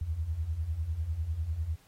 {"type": "beating tone pair", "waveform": "sine", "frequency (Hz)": [73.42, 83.42], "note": ["D2", "E2"], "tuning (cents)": [0, 21], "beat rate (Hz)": 10, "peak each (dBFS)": [-36, -31], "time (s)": [0.01, 1.76], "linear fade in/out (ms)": 5, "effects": ["pink hiss -63 dBFS RMS until 1.87 s", "AAC 48 kbps"]}